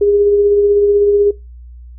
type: tone with tremolo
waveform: sine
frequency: 408.1 Hz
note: G#4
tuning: 30 cents flat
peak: -7 dBFS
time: 0.01-1.31 s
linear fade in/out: 5 ms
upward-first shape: triangle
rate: 16 Hz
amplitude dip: 40%
effects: noise-tail reverb RT60 0.2 s tail -19 dB re dry + added 60 Hz sine -32 dBFS peak until 1.98 s